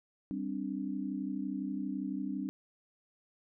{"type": "chord", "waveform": "sine", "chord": "G suspended fourth", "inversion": "none", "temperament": "equal", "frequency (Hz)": [196, 261.6, 293.7], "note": ["G3", "C4", "D4"], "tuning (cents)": [0, 0, 0], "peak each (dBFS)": [-38, -38, -38], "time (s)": [0.31, 2.49], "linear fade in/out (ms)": 0, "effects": []}